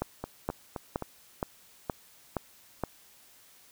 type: two click trains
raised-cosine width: 1 ms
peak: -15 / -20 dBFS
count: 7 / 4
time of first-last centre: 0.02-2.837 / 0.24-1.023 s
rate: 2.13 / 3.83 Hz
effects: white hiss -58 dBFS RMS until 3.71 s